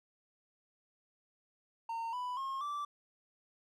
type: tone with pitch steps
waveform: triangle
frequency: 915 / 992.1 / 1075.6 / 1166.2 Hz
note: A#5 / B5 / C6 / D6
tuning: -32 / +8 / +47 / -13 cents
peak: -34 dBFS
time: 1.89-2.85 s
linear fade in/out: 5 ms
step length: 240 ms
effects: none